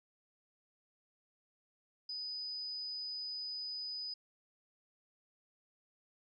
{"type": "tone", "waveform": "sine", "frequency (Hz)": 4985, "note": "D#8", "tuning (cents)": 2, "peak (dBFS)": -39, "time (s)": [2.09, 4.14], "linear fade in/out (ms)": 5, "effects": []}